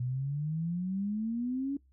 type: exponential sweep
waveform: sine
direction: up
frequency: 121.9 to 284.8 Hz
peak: -30 dBFS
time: 0-1.77 s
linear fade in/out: 5 ms
effects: noise-tail reverb RT60 0.2 s tail -24 dB re dry + added 66 Hz sine -61 dBFS peak until 1.92 s

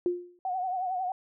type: tone with exponential decay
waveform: sine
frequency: 353.7 Hz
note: F4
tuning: 22 cents sharp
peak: -21 dBFS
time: 0.06-0.39 s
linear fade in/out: 1 ms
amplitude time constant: 70 ms
type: tone with vibrato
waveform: sine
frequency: 740 Hz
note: F#5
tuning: in tune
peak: -28 dBFS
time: 0.45-1.12 s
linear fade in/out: 2 ms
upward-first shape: triangle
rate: 11 Hz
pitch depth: 76 cents each way
effects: none

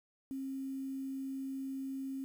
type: tone with quantisation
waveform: sine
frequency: 268.6 Hz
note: C4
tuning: 46 cents sharp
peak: -37 dBFS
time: 0.31-2.24 s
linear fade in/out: 0 ms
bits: 10
effects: none

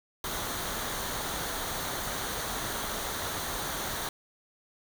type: noise with comb filter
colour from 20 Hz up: pink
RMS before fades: -34 dBFS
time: 0.24-4.09 s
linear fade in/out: 2 ms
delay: 0.39 ms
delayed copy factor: -0.5
effects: none

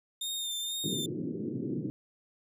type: tone with vibrato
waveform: sawtooth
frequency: 3637 Hz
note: A#7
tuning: 43 cents flat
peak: -30 dBFS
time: 0.21-1.06 s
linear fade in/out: 5 ms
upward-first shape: sine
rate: 2.1 Hz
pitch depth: 32 cents each way
type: band-pass noise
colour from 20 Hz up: white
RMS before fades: -35 dBFS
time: 0.84-1.9 s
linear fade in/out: 0 ms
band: 120 to 390 Hz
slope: 48 dB/octave
effects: none

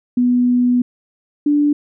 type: tone pair in turn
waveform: sine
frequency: 246.2 / 292.8 Hz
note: B3 / D4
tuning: -5 / -5 cents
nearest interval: minor third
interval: 300 cents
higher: second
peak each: -11 dBFS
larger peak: neither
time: 0.17-0.82 / 1.46-1.73 s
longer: first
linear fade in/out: 5 ms
effects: none

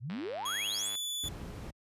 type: exponential sweep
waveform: sine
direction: up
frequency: 106 to 10548 Hz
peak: -35 dBFS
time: 0-0.92 s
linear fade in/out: 50 ms
type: click train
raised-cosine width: 0.3 ms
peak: -29 dBFS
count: 88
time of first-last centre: 0.1-0.953 s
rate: 102 Hz
type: tone with pitch glide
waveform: sawtooth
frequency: 3311 to 3462 Hz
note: G#7 to A7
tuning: -6 to -29 cents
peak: -31 dBFS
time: 0.45-1.29 s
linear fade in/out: 10 ms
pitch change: +77 cents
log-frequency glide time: 0.77-0.96 s
type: noise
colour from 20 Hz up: brown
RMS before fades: -38 dBFS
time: 1.23-1.71 s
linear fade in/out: 10 ms
effects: high-pass 60 Hz 12 dB/octave + resampled to 32000 Hz

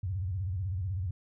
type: tone with vibrato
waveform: sine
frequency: 92.8 Hz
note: F#2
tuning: 6 cents sharp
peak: -30 dBFS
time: 0.03-1.11 s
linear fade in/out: 5 ms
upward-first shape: square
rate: 16 Hz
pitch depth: 150 cents each way
effects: none

